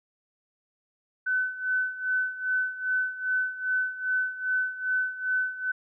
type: tone with tremolo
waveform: sine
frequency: 1511 Hz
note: F#6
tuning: 36 cents sharp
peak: -22 dBFS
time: 1.26-5.72 s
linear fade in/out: 10 ms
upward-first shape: sine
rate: 2.5 Hz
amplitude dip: 80%
effects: none